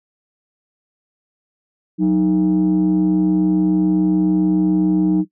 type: tone pair together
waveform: sine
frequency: 184.13 / 311.2 Hz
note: F#3 / D#4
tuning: -8 / 0 cents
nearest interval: major sixth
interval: 908 cents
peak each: -14 / -13 dBFS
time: 1.98-5.25 s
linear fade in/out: 50 ms
effects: noise-tail reverb RT60 0.1 s tail -18 dB re dry + tanh soft clip ceiling -9 dBFS